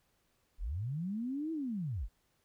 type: linear two-way sweep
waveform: sine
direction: up then down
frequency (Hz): 30.17 to 329.6 to 30.17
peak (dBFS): -34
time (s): 0.58-2.09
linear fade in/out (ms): 50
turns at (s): 1.52
effects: pink hiss -75 dBFS RMS until 2.44 s